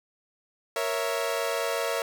sawtooth chord, A# diminished, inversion none, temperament equal, 466.2 / 554.4 / 659.3 Hz, A#4 / C#5 / E5, 0 / 0 / 0 cents, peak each -27 dBFS, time 0.76-2.02 s, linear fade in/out 2 ms, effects none

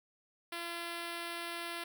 5% pulse tone with notch filter, 341 Hz, F4, 41 cents flat, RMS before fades -41 dBFS, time 0.52-1.84 s, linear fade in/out 5 ms, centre 6800 Hz, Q 1.7, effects none

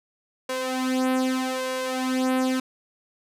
sawtooth tone with flanger, 258.2 Hz, C4, 23 cents flat, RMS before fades -25 dBFS, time 0.49-2.6 s, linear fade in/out 5 ms, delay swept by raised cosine 1.8 to 3.8 ms, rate 0.81 Hz, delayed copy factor +0.75, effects low-pass 12000 Hz 12 dB/octave

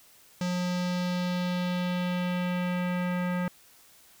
square tone with low-pass filter sweep, 179.1 Hz, F3, 44 cents sharp, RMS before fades -29 dBFS, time 0.41-3.48 s, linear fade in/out 2 ms, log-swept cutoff 6100 to 1900 Hz, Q 1.7, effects white hiss -57 dBFS RMS until 4.2 s

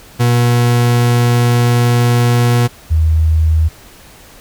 40% pulse / sine tone pair in turn, 120.4 / 79.5 Hz, B2 / D#2, -44 / +38 cents, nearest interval perfect fifth, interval 718 cents, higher first, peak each -8 dBFS, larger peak neither, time 0.19-2.68 / 2.9-3.69 s, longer first, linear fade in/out 20 ms, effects pink hiss -40 dBFS RMS until 4.4 s

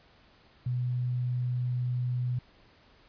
sine tone, 124.1 Hz, B2, 9 cents sharp, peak -27 dBFS, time 0.66-2.39 s, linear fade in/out 5 ms, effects pink hiss -60 dBFS RMS until 3.08 s + resampled to 11025 Hz

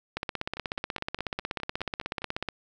two click trains, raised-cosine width 0.3 ms, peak -23 / -14 dBFS, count 9 / 39, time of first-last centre 0.57-2.219 / 0.17-2.487 s, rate 4.85 / 16.4 Hz, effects none

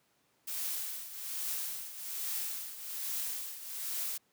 blue noise with tremolo, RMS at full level -35 dBFS, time 0.47-4.18 s, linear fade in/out 10 ms, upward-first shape triangle, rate 1.2 Hz, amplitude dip 75%, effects pink hiss -72 dBFS RMS until 4.32 s + high-pass 150 Hz 12 dB/octave

